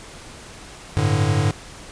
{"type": "chord", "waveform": "square", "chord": "G suspended second", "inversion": "none", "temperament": "equal", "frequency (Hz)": [98, 110, 146.83], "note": ["G2", "A2", "D3"], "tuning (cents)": [0, 0, 0], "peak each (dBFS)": -22, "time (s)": [0.97, 1.51], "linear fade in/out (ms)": 0, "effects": ["pink hiss -40 dBFS RMS until 1.91 s", "resampled to 22050 Hz"]}